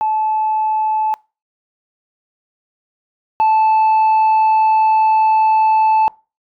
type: tone pair in turn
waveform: sine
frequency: 867 / 875 Hz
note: A5 / A5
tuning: -26 / -10 cents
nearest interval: unison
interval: 16 cents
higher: second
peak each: -13 / -7 dBFS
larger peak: second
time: 0.01-1.14 / 3.4-6.08 s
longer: second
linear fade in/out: 0 ms
effects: noise-tail reverb RT60 0.3 s tail -25 dB re dry + tanh soft clip ceiling -9 dBFS